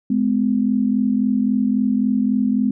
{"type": "tone pair together", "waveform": "sine", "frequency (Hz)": [210.5, 254.2], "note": ["G#3", "C4"], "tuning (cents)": [24, -50], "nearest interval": "minor third", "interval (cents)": 326, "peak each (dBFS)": -18, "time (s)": [0.1, 2.71], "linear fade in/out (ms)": 5, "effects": []}